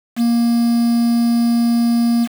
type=tone with quantisation; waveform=triangle; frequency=234.9 Hz; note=A#3; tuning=13 cents sharp; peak=-10 dBFS; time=0.16-2.28 s; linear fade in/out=50 ms; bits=5; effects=none